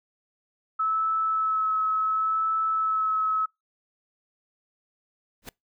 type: tone with vibrato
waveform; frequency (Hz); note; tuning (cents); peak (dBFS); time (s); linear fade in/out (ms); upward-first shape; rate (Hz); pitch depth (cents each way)
sine; 1299; E6; -26; -22; 0.79-3.46; 10; sine; 0.7; 14
type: noise with exponential growth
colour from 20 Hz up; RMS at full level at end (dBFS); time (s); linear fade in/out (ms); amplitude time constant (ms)
pink; -33; 5.42-5.49; 2; 15
effects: noise-tail reverb RT60 0.2 s tail -26 dB re dry